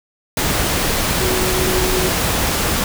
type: tone in noise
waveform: sine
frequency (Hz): 370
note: F#4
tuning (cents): 0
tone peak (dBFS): -20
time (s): 1.21-2.09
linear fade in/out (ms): 2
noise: pink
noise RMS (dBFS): -18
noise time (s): 0.37-2.84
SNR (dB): -5
effects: none